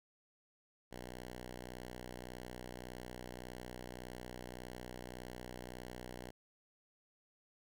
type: tone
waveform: 5% pulse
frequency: 61.74 Hz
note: B1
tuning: in tune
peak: -35 dBFS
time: 0.91-6.31 s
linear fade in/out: 10 ms
effects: none